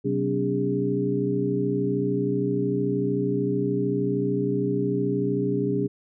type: tone cluster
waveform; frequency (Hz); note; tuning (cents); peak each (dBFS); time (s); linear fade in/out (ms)
sine; 130.7 / 189.8 / 252.5 / 285.7 / 405; C3 / F#3 / B3 / D4 / G#4; -1 / +44 / +39 / -48 / -43; -29 / -29 / -33 / -27 / -26; 0.04-5.88; 20
effects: none